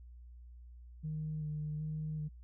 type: tone with vibrato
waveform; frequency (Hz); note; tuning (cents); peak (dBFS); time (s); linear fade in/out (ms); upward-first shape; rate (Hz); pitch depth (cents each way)
sine; 153.2; D#3; -27; -35; 1.03-2.29; 20; square; 1.3; 19
effects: tanh soft clip ceiling -31 dBFS + added 60 Hz sine -50 dBFS peak until 2.43 s